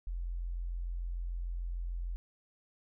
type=tone; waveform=sine; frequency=43.37 Hz; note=F1; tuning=11 cents flat; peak=-34 dBFS; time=0.07-2.16 s; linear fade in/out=0 ms; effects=none